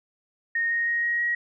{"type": "tone with pitch steps", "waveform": "sine", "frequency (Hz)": [1852, 1863.8, 1875.7, 1887.6, 1899.7], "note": ["A#6", "A#6", "A#6", "A#6", "A#6"], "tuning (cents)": [-12, -1, 10, 21, 32], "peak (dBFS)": -22, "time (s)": [0.55, 1.35], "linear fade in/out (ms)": 5, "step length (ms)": 160, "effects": []}